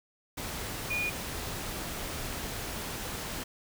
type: tone in noise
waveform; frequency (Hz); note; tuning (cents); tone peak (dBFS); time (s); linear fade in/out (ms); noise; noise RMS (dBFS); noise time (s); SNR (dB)
sine; 2443; D#7; -32; -29; 0.9-1.1; 10; pink; -37; 0.37-3.44; +5
effects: none